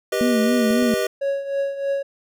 square chord, G augmented, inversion none, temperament equal with one note detuned, 392 / 488.2 / 622.3 Hz, G4 / B4 / D#5, 0 / -20 / 0 cents, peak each -25 dBFS, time 0.12-1.07 s, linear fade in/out 5 ms
sine tone with vibrato, 233.1 Hz, A#3, in tune, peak -17 dBFS, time 0.21-0.94 s, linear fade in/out 0 ms, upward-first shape sine, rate 3.7 Hz, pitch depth 98 cents each way
clicks, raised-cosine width 2 ms, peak -24 dBFS, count 2, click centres 0.707 / 0.825 s
triangle tone with tremolo, 554.4 Hz, C#5, in tune, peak -16 dBFS, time 1.21-2.03 s, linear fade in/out 10 ms, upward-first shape triangle, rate 3.2 Hz, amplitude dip 75%
effects none

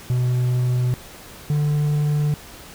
triangle tone pair in turn, 124.6 / 148.18 Hz, B2 / D3, +16 / +16 cents, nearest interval minor third, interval 300 cents, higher second, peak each -15 dBFS, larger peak neither, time 0.1-0.94 / 1.5-2.34 s, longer neither, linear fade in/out 0 ms, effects pink hiss -41 dBFS RMS until 2.74 s

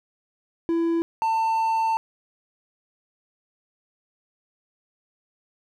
triangle tone pair in turn, 333.8 / 895.3 Hz, E4 / A5, +22 / +30 cents, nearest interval octave + perfect fourth, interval 1708 cents, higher second, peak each -18 dBFS, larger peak neither, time 0.69-1.02 / 1.22-1.97 s, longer second, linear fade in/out 0 ms, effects none

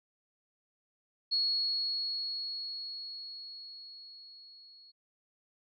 sine tone with level ramp, 4338 Hz, C#8, 38 cents flat, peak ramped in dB -26 to -54 dBFS, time 1.31-4.92 s, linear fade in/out 20 ms, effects none

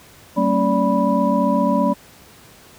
sine tone cluster, 192 / 227.1 / 275.1 / 580 / 984 Hz, G3 / A#3 / C#4 / D5 / B5, -36 / -45 / -13 / -22 / -7 cents, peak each -21 dBFS, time 0.36-1.94 s, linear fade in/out 20 ms, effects pink hiss -46 dBFS RMS until 2.78 s + high-pass 60 Hz 12 dB/octave

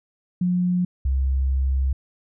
sine tone pair in turn, 179.2 / 66.53 Hz, F3 / C2, +45 / +29 cents, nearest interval octave + perfect fourth, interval 1716 cents, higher first, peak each -18 dBFS, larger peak neither, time 0.41-0.85 / 1.05-1.93 s, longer second, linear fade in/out 5 ms, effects none

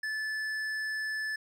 sine tone with tanh clipping, 1740 Hz, A6, 20 cents flat, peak -33 dBFS, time 0.03-1.36 s, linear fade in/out 5 ms, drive 10 dB, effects none

